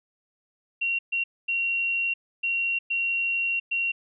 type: tone bursts at uneven times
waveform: sine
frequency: 2746 Hz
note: F7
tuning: 30 cents flat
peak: -23 dBFS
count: 6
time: 0.81-0.99 / 1.12-1.24 / 1.48-2.14 / 2.43-2.79 / 2.9-3.6 / 3.71-3.92 s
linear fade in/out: 10 ms
effects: none